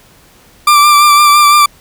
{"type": "tone with vibrato", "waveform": "40% pulse", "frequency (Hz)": 1179, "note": "D6", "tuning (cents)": 6, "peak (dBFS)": -3, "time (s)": [0.67, 1.66], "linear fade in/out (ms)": 5, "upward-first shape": "sine", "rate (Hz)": 5.9, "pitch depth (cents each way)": 25, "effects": ["pink hiss -44 dBFS RMS until 1.8 s"]}